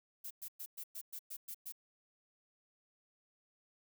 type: noise bursts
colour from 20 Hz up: violet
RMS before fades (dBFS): -45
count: 9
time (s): 0.24-1.723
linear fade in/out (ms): 10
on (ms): 67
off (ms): 110
effects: none